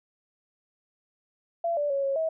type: tone with pitch steps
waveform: sine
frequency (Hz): 678 / 584 / 554 / 548 / 643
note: E5 / D5 / C#5 / C#5 / E5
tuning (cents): +49 / -10 / -1 / -20 / -43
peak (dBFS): -24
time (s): 1.64-2.29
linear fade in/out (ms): 5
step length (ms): 130
effects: none